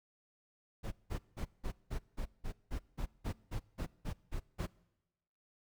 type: noise bursts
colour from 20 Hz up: brown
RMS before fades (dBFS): -37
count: 15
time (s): 0.83-4.67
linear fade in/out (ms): 20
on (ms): 88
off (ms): 180
effects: noise-tail reverb RT60 1.0 s tail -23 dB re dry